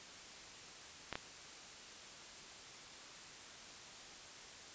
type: clicks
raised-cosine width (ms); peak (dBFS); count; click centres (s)
0.3; -23; 2; 1.127 / 1.155
effects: white hiss -53 dBFS RMS until 4.74 s + resampled to 16000 Hz

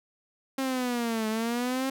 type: linear two-way sweep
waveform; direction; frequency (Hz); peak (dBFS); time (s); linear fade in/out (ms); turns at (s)
sawtooth; down then up; 269.3 to 216 to 269.3; -23; 0.58-1.9; 5; 1.28
effects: none

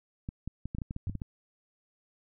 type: clicks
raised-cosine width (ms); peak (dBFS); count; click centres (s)
5; -23; 11; 0.289 / 0.476 / 0.656 / 0.749 / 0.785 / 0.818 / 0.909 / 0.964 / 1.096 / 1.153 / 1.218
type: tone with exponential decay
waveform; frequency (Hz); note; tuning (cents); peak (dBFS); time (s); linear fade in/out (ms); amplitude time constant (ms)
sine; 98.4; G2; +7; -27; 1.07-1.2; 0; 27
effects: none

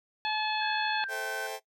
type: harmonic tone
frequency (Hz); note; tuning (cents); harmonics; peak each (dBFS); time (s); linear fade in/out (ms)
860; A5; -40; 1 / 2 / 3 / 4 / 5; -31 / -34 / -36 / -37 / -38; 0.25-1.04; 0
type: tone with pitch glide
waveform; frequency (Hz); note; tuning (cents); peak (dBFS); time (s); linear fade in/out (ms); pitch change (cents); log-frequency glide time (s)
sine; 1647 to 1536.7; G#6 to G6; -15 to -35; -34; 0.61-1.47; 5; -120; 0.91-1.16
type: chord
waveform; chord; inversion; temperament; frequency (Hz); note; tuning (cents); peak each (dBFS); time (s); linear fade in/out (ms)
sawtooth; A minor seventh; none; just; 440 / 528 / 660 / 792; A4 / C5 / E5 / G5; 0 / +16 / +2 / +18; -35 / -38 / -37 / -35; 1.08-1.6; 50
effects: noise-tail reverb RT60 0.1 s tail -19 dB re dry

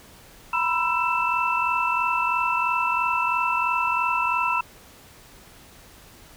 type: tone cluster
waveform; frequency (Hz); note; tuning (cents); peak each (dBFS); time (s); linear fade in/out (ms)
sine; 962 / 1005 / 1334 / 2655; B5 / B5 / E6 / E7; -46 / +30 / +20 / +12; -26; 0.53-4.61; 5
effects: pink hiss -49 dBFS RMS until 6.36 s

